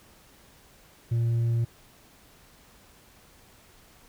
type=tone with hard clipping; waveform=triangle; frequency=116.54 Hz; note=A#2; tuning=in tune; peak=-21 dBFS; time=1.11-1.65 s; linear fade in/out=10 ms; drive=1 dB; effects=pink hiss -56 dBFS RMS until 4.08 s